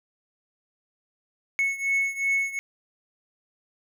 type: beating tone pair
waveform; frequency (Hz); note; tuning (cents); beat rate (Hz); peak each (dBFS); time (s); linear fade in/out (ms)
triangle; 2200 / 2202.7; C#7 / C#7; -14 / -12; 2.7; -23 / -26; 1.59-2.59; 0
effects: none